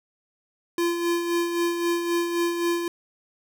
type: tone with tremolo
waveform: square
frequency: 343 Hz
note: F4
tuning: 31 cents flat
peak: -21 dBFS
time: 0.78-2.88 s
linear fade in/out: 2 ms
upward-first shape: sine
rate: 3.8 Hz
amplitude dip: 50%
effects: none